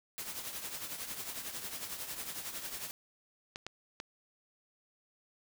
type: noise with tremolo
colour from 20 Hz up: white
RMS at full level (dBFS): -39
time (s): 0.18-2.91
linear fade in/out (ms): 0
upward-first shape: triangle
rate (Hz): 11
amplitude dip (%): 65
type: clicks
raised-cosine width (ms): 0.2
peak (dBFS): -23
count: 3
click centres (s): 3.559 / 3.666 / 4.001
effects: none